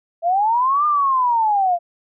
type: linear two-way sweep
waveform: sine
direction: up then down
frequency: 654 to 1215 to 677 Hz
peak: -14 dBFS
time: 0.22-1.79 s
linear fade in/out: 50 ms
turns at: 0.86 s
effects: none